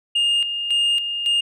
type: tone with tremolo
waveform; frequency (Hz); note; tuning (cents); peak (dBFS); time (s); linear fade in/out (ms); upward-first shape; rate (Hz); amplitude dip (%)
sine; 2828; F7; +21; -13; 0.15-1.41; 10; square; 1.8; 65
effects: tanh soft clip ceiling -15 dBFS